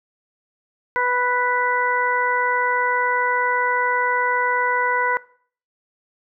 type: harmonic tone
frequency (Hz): 493.9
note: B4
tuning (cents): 0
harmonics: 1 / 2 / 3 / 4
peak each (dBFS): -25 / -21 / -23 / -25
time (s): 0.96-5.17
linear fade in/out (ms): 0
effects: noise-tail reverb RT60 0.5 s tail -20 dB re dry